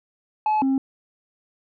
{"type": "tone pair in turn", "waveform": "sine", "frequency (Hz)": [857, 268], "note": ["A5", "C4"], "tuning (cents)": [-46, 42], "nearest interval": "octave + minor sixth", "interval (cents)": 2012, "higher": "first", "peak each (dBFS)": -15, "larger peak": "neither", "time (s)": [[0.46, 0.62], [0.62, 0.78]], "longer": "neither", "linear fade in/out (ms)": 2, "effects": ["tanh soft clip ceiling -17 dBFS"]}